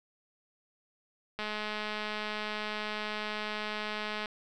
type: click train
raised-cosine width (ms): 0.3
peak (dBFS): -20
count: 609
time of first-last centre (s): 1.39-4.258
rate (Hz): 212
effects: none